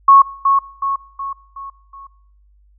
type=tone with echo; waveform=sine; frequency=1100 Hz; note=C#6; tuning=14 cents flat; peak=-4 dBFS; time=0.08-0.22 s; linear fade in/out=5 ms; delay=370 ms; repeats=5; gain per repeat=-6 dB; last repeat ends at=2.07 s; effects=noise-tail reverb RT60 0.7 s tail -21 dB re dry + added 50 Hz sine -49 dBFS peak until 2.78 s